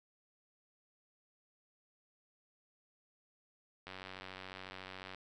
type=click train; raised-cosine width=0.3 ms; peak=-30 dBFS; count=121; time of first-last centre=3.87-5.147 s; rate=94 Hz; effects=none